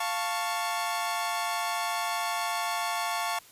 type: chord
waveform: sawtooth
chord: F augmented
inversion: none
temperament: equal with one note detuned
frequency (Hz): 698.5 / 885.6 / 1108.7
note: F5 / A5 / C#6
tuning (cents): 0 / +11 / 0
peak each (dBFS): -29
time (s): 0-3.39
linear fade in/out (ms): 5
effects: white hiss -54 dBFS RMS until 3.51 s + resampled to 32000 Hz